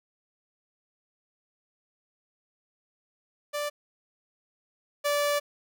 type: tone pair in turn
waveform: sawtooth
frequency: 587.3 / 580.9 Hz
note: D5 / D5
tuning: 0 / -19 cents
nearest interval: unison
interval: 19 cents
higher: first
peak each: -25 / -20 dBFS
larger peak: second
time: 3.53-3.7 / 5.04-5.4 s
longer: second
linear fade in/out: 20 ms
effects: none